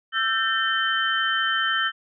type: tone cluster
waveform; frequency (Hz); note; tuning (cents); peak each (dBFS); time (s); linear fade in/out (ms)
sine; 1331 / 1565 / 1805 / 3079; E6 / G6 / A6 / G7; +16 / -3 / +44 / -32; -26; 0.12-1.92; 50
effects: none